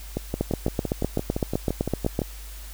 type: two click trains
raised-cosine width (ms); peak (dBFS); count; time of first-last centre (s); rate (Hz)
2; -9 / -12; 15 / 13; 0.41-2.191 / 0.17-2.218; 7.86 / 5.86
effects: added 50 Hz sine -37 dBFS peak until 2.73 s + white hiss -45 dBFS RMS until 2.73 s